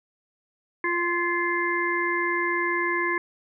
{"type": "harmonic tone with a mistuned harmonic", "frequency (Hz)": 347.8, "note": "F4", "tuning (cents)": -7, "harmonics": [1, 3, 5, 6], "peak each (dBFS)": [-28, -28, -28, -28], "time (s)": [0.84, 3.18], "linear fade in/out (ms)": 2, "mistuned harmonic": 5, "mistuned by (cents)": -16, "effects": []}